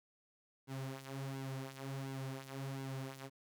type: tone with flanger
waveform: sawtooth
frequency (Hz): 134.7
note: C#3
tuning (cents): -49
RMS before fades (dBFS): -44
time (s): 0.67-3.3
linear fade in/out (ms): 50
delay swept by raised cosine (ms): 1.6 to 7.4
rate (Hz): 1.4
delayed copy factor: -0.65
effects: 12-bit